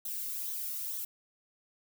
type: noise with flanger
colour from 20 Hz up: violet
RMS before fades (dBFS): -37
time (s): 0.05-1.05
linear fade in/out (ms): 5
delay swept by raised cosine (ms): 0.4 to 1.25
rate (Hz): 2.2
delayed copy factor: -0.5
effects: none